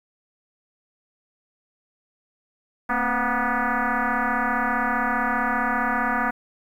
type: tone with frequency modulation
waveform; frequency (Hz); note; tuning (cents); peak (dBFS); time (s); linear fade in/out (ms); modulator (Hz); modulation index
sine; 261.6; C4; 0; -20; 2.89-6.31; 10; 244; 6.5
effects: 9-bit